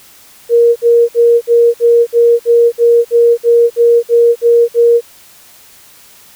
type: tone bursts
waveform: sine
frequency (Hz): 470.3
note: A#4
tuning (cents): +15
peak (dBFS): -4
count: 14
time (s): 0.49-5.011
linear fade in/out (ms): 50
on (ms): 270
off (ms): 57
effects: white hiss -41 dBFS RMS until 6.35 s